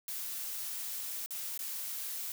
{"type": "noise with dropouts", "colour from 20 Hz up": "blue", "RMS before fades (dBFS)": -39, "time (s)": [0.08, 2.32], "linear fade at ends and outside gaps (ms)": 1, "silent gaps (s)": [[1.261, 1.307], [1.577, 1.591]], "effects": []}